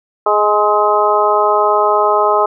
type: harmonic tone with a mistuned harmonic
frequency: 208.9 Hz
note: G#3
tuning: 10 cents sharp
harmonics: 2 / 3 / 4 / 5 / 6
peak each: -16 / -16 / -16 / -16 / -16 dBFS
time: 0.26-2.46 s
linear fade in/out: 5 ms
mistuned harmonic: 6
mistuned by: +20 cents
effects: none